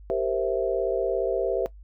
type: chord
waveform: sine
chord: C dominant seventh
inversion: second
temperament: equal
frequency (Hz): 392 / 466.2 / 523.3 / 659.3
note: G4 / Bb4 / C5 / E5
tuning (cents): 0 / 0 / 0 / 0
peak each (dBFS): -28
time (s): 0.1-1.66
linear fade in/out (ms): 0
effects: noise-tail reverb RT60 0.1 s tail -18 dB re dry + added 50 Hz sine -43 dBFS peak until 1.83 s